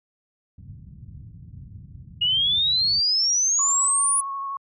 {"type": "low-pass noise", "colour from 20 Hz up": "pink", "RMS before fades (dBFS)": -37, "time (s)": [0.58, 3], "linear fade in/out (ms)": 5, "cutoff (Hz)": 150, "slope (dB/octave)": 24}
{"type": "exponential sweep", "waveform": "sine", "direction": "up", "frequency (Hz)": [2856, 9956], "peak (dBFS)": -18, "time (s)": [2.21, 4.21], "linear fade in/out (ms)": 10}
{"type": "tone with vibrato", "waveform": "sine", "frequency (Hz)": 1100, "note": "C#6", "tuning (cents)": -14, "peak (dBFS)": -27, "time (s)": [3.59, 4.57], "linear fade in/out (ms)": 2, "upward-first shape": "sine", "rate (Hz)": 12, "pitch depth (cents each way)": 14}
{"effects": ["high-pass 80 Hz 12 dB/octave"]}